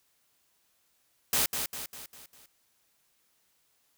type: noise with echo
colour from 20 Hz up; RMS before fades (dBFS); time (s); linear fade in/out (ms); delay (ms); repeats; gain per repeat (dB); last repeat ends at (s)
white; -26; 1.33-1.46; 2; 200; 5; -6; 2.46
effects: white hiss -71 dBFS RMS until 3.97 s